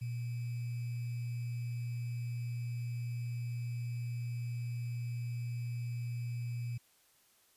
sine tone with sample-and-hold, 120 Hz, B2, 49 cents flat, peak -35 dBFS, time 0.01-6.78 s, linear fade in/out 10 ms, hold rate 2450 Hz, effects white hiss -68 dBFS RMS until 7.56 s + resampled to 32000 Hz

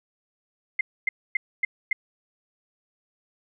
sine tone bursts, 2093 Hz, C7, in tune, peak -19 dBFS, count 5, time 0.79-1.93 s, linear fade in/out 5 ms, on 20 ms, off 260 ms, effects none

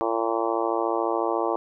harmonic tone, 114 Hz, A#2, 38 cents flat, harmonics 3 / 4 / 5 / 6 / 7 / 8 / 9 / 10, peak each -28 / -29 / -30 / -31 / -31 / -32 / -33 / -33 dBFS, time 0.01-1.56 s, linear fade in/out 0 ms, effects none

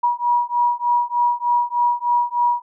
sine beating tone pair, 961 / 964.3 Hz, B5 / B5, -48 / -42 cents, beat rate 3.3 Hz, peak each -19 dBFS, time 0.03-2.62 s, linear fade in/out 10 ms, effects none

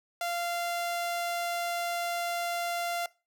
sawtooth tone, 692 Hz, F5, 16 cents flat, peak -26 dBFS, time 0.21-3.06 s, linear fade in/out 2 ms, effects noise-tail reverb RT60 0.3 s tail -22 dB re dry

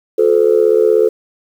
sine tone with amplitude modulation, 436.6 Hz, A4, 13 cents flat, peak -3 dBFS, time 0.18-1.09 s, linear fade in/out 10 ms, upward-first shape sine, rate 76.4 Hz, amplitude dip 100%, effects tanh soft clip ceiling 0 dBFS + 7-bit

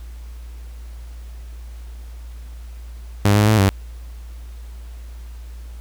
sawtooth tone with pitch steps, 102 / 105 / 109 / 97.8 Hz, G#2 / G#2 / A2 / G2, -31 / +19 / -16 / -4 cents, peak -8 dBFS, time 3.25-3.69 s, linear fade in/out 0 ms, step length 110 ms, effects added 58 Hz sine -32 dBFS peak until 5.8 s + pink hiss -51 dBFS RMS until 5.8 s

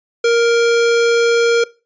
square tone, 467.4 Hz, A#4, 5 cents sharp, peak -11 dBFS, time 0.24-1.64 s, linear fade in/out 5 ms, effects noise-tail reverb RT60 0.3 s tail -21 dB re dry + resampled to 16000 Hz

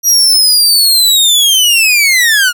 sawtooth linear sweep, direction down, 5790 to 1396.9 Hz, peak -3 dBFS, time 0.03-2.53 s, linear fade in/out 50 ms, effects none

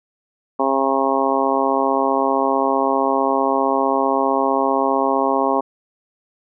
harmonic tone, 135.4 Hz, C#3, 40 cents flat, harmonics 2 / 3 / 4 / 5 / 6 / 7 / 8, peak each -23 / -23 / -23 / -23 / -23 / -23 / -23 dBFS, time 0.59-5.61 s, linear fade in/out 10 ms, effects none

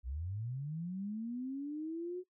sine linear sweep, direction up, 56.4 to 370 Hz, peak -37 dBFS, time 0.03-2.24 s, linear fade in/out 50 ms, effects noise-tail reverb RT60 0.1 s tail -20 dB re dry

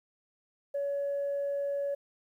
sine tone, 564 Hz, C#5, 30 cents sharp, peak -28 dBFS, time 0.74-1.95 s, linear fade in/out 10 ms, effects tanh soft clip ceiling -26 dBFS + 11-bit

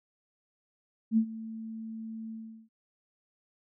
sine tone with ADSR envelope, 222.8 Hz, A3, 22 cents sharp, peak -19 dBFS, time 1.11-2.69 s, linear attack 62 ms, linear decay 79 ms, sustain -18 dB, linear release 380 ms, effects none

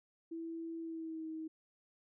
sine tone with pitch glide, 329.6 to 317.8 Hz, E4 to D#4, 0 to +37 cents, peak -40 dBFS, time 0.31-1.48 s, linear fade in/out 10 ms, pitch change -63 cents, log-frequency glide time 0.8-1.28 s, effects none

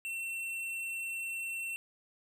sine tone with tanh clipping, 2705 Hz, E7, 44 cents sharp, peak -37 dBFS, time 0.05-1.76 s, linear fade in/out 0 ms, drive 12 dB, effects none

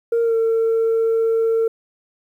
sine tone with pitch glide, 464.2 to 452.6 Hz, A#4 to A4, -7 to +49 cents, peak -13 dBFS, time 0.12-1.68 s, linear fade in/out 5 ms, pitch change -44 cents, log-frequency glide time 0.23-0.35 s, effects tanh soft clip ceiling -13 dBFS + 9-bit

